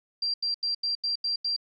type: tone bursts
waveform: sine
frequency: 4730 Hz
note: D8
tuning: 12 cents sharp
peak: -25 dBFS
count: 7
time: 0.22-1.564 s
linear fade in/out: 5 ms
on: 120 ms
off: 84 ms
effects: none